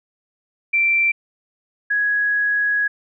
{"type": "tone pair in turn", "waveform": "sine", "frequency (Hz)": [2349, 1667.2], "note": ["D7", "G#6"], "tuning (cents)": [0, 6], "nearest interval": "tritone", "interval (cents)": 594, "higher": "first", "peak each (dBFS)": [-14, -16], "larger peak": "first", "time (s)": [[0.73, 1.12], [1.9, 2.88]], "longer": "second", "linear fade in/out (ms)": 10, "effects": []}